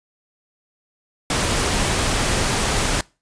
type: noise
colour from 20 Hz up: pink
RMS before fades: -20 dBFS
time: 1.3-3.01 s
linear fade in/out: 2 ms
effects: noise-tail reverb RT60 0.3 s tail -23 dB re dry + resampled to 22050 Hz